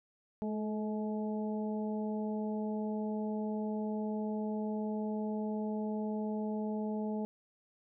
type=harmonic tone with a mistuned harmonic; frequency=213 Hz; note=G#3; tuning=44 cents sharp; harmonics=1 / 2 / 3 / 4; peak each=-34 / -40 / -44 / -46 dBFS; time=0.42-7.25 s; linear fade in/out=0 ms; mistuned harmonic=2; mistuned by=+22 cents; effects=none